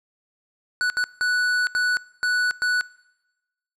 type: tone bursts at uneven times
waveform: square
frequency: 1480 Hz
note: F#6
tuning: in tune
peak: -20 dBFS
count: 6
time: 0.81-0.9 / 0.97-1.04 / 1.21-1.67 / 1.75-1.97 / 2.23-2.51 / 2.62-2.81 s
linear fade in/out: 0 ms
effects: noise-tail reverb RT60 1.0 s tail -22 dB re dry + low-pass 7000 Hz 12 dB/octave